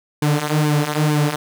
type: tone with flanger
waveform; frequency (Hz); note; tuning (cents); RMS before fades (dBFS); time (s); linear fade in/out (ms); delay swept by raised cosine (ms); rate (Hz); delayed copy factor
sawtooth; 150; D3; +37; -18; 0.22-1.36; 5; 1.5 to 7.1; 2.2; -0.75
effects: none